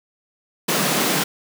pink high-pass noise, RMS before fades -20 dBFS, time 0.68-1.24 s, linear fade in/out 10 ms, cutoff 140 Hz, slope 96 dB/octave, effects none

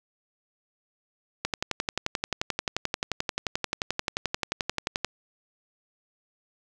click train, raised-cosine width 0.2 ms, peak -9 dBFS, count 42, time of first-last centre 1.45-5.046 s, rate 11.4 Hz, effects none

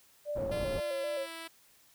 sine tone with vibrato, 568 Hz, C#5, 42 cents sharp, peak -32 dBFS, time 0.25-1.27 s, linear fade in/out 50 ms, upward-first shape square, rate 3.8 Hz, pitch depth 65 cents each way
pink low-pass noise, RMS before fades -39 dBFS, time 0.35-0.81 s, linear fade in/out 20 ms, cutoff 670 Hz, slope 12 dB/octave
5% pulse tone with pitch glide, 344.9 to 329.1 Hz, F4 to E4, -22 to -3 cents, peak -30 dBFS, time 0.51-1.48 s, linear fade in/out 10 ms, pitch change -81 cents, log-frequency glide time 0.78-1.34 s
effects white hiss -63 dBFS RMS until 1.94 s

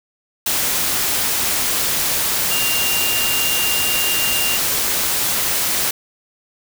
sine tone in noise, 2794 Hz, F7, in tune, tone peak -21 dBFS, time 2.51-4.57 s, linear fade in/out 5 ms, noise white, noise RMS -19 dBFS, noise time 0.46-5.91 s, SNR -5 dB, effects none

